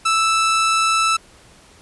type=tone; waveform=sawtooth; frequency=1318.5 Hz; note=E6; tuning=in tune; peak=-11 dBFS; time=0.05-1.17 s; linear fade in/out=10 ms; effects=pink hiss -48 dBFS RMS until 1.81 s + resampled to 24000 Hz